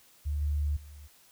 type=tone with level steps; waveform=sine; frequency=73.42 Hz; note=D2; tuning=in tune; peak=-28 / -26 / -45 dBFS; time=0.25-1.08 s; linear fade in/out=20 ms; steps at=0.41 / 0.76 s; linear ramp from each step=10 ms; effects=white hiss -60 dBFS RMS until 1.31 s